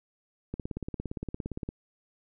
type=click train; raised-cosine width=3 ms; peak=-21 dBFS; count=21; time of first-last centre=0.54-1.689 s; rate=17.4 Hz; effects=none